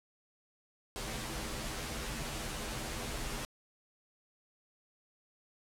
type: noise with comb filter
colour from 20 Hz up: pink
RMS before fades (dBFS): -39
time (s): 0.96-3.45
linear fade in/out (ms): 0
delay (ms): 11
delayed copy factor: -0.8
effects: low-pass 11000 Hz 12 dB/octave